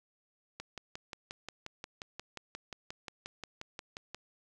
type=click train; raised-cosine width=0.2 ms; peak=-24 dBFS; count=21; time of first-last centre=0.6-4.146 s; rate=5.64 Hz; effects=none